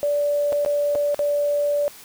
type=tone with dropouts; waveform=sine; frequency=581 Hz; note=D5; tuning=19 cents flat; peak=-18 dBFS; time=0.03-1.88 s; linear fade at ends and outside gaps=0 ms; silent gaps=0.523-0.528 / 0.649-0.661 / 0.951-0.956 / 1.145-1.192 s; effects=white hiss -44 dBFS RMS until 2.04 s